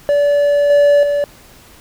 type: tone with level steps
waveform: triangle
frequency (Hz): 577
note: D5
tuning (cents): -31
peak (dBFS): -8 / -5 / -11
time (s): 0.09-1.24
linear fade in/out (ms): 0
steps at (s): 0.7 / 1.03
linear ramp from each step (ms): 2
effects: pink hiss -43 dBFS RMS until 1.8 s